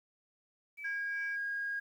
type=tone with tremolo; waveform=sine; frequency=2304 Hz; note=D7; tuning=34 cents flat; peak=-40 dBFS; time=0.77-1.37 s; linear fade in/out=20 ms; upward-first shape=triangle; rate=2.7 Hz; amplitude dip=80%
type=tone; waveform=sine; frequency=1632 Hz; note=G#6; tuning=31 cents flat; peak=-33 dBFS; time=0.84-1.8 s; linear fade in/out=10 ms
effects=tanh soft clip ceiling -28 dBFS + 11-bit